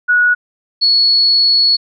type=tone pair in turn; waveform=sine; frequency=1462 / 4381 Hz; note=F#6 / C#8; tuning=-21 / -21 cents; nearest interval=octave + perfect fifth; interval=1900 cents; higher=second; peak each=-8 dBFS; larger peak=neither; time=0.08-0.35 / 0.81-1.77 s; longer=second; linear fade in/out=20 ms; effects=none